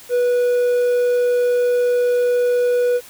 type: tone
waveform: triangle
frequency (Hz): 489.3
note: B4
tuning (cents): -16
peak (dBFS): -12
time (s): 0.09-3.01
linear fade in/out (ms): 50
effects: white hiss -42 dBFS RMS until 3.09 s